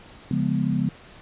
sine chord, C# dominant seventh, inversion none, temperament equal with one note detuned, 141.1 / 174.61 / 207.7 / 246.9 Hz, C#3 / E#3 / G#3 / B3, +31 / 0 / 0 / 0 cents, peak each -26 dBFS, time 0.31-0.89 s, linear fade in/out 2 ms, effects pink hiss -47 dBFS RMS until 1.21 s + resampled to 8000 Hz

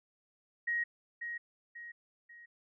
sine tone with echo, 1886 Hz, A#6, 20 cents sharp, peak -30 dBFS, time 0.67-0.84 s, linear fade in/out 10 ms, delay 540 ms, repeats 3, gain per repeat -7 dB, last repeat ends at 2.46 s, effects none

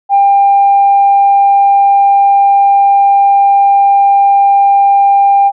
sine tone, 797 Hz, G5, 28 cents sharp, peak -3 dBFS, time 0.09-5.52 s, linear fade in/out 50 ms, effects tanh soft clip ceiling 0 dBFS

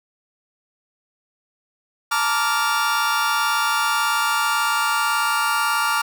40% pulse chord, Bb major seventh, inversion third, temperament just, 874.1 / 932.3 / 1165.4 / 1398.5 Hz, A5 / Bb5 / D6 / F6, -12 / 0 / -14 / +2 cents, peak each -26 / -26 / -22 / -21 dBFS, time 2.11-6.02 s, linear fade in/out 10 ms, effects none

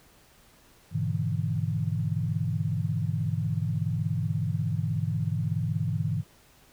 sine chord, E dominant seventh, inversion first, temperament just, 103.01 / 123.61 / 148.33 / 164.81 Hz, G#2 / B2 / D3 / E3, -14 / +2 / +18 / 0 cents, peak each -30 / -32 / -31 / -31 dBFS, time 0.91-6.24 s, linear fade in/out 50 ms, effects pink hiss -58 dBFS RMS until 6.72 s

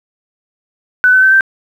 sine tone with pitch steps, 1497 / 1518.8 / 1540.9 / 1563.3 Hz, F#6 / F#6 / G6 / G6, +20 / +45 / -30 / -5 cents, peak -5 dBFS, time 1.04-1.408 s, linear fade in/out 0 ms, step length 92 ms, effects 7-bit

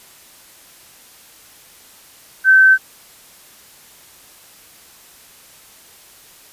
sine tone, 1541 Hz, G6, 30 cents flat, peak -6 dBFS, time 2.44-2.78 s, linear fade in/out 50 ms, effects white hiss -45 dBFS RMS until 6.52 s + resampled to 32000 Hz

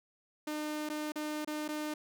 sawtooth tone with dropouts, 303 Hz, D#4, 46 cents flat, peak -31 dBFS, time 0.47-1.94 s, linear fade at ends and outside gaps 5 ms, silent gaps 0.891-0.898 / 1.121-1.157 / 1.448-1.474 / 1.68-1.687 s, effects none

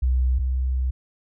sine tone pair in turn, 63.4 / 64.17 Hz, B1 / C2, +46 / -33 cents, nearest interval unison, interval 21 cents, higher second, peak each -17 / -20 dBFS, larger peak first, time 0.02-0.39 / 0.39-0.91 s, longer second, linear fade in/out 10 ms, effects none

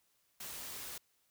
white noise, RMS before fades -45 dBFS, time 0.4-0.98 s, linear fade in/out 5 ms, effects white hiss -75 dBFS RMS until 1.3 s

